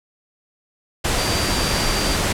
sine tone in noise, 4700 Hz, D8, 1 cent sharp, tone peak -27 dBFS, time 1.18-2.16 s, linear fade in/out 10 ms, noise pink, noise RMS -20 dBFS, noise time 1.04-2.33 s, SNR -10 dB, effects low-pass 10000 Hz 12 dB/octave

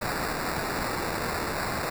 white noise with sample-and-hold, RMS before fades -30 dBFS, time 0.01-1.9 s, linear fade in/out 10 ms, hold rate 3150 Hz, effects none

